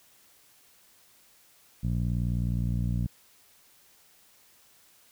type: tone with low-pass filter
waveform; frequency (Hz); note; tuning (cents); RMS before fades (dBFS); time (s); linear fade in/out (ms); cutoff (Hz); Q
15% pulse; 59.5; A#1; +36; -28; 1.83-3.07; 10; 170; 1.2
effects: white hiss -60 dBFS RMS until 5.11 s